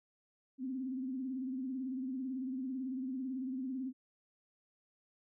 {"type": "tone with vibrato", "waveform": "sine", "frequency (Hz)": 260, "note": "C4", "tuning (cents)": -11, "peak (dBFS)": -36, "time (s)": [0.58, 3.93], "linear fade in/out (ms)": 50, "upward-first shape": "sine", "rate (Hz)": 18, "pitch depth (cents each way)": 76, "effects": []}